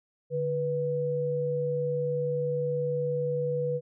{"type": "tone pair together", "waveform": "sine", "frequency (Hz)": [146.83, 490.3], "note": ["D3", "B4"], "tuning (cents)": [0, -13], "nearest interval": "octave + major sixth", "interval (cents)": 2087, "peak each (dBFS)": [-32, -27], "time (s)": [0.3, 3.81], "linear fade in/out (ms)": 50, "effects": []}